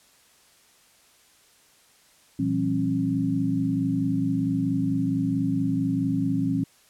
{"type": "tone cluster", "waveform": "sine", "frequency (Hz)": [118.1, 169.5, 194, 270.9], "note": ["A#2", "E3", "G3", "C#4"], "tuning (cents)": [23, 49, -18, -40], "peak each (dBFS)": [-30, -28, -31, -24], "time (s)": [2.39, 6.64], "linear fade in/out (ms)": 5, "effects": ["white hiss -58 dBFS RMS until 6.89 s", "low-pass 11000 Hz 12 dB/octave"]}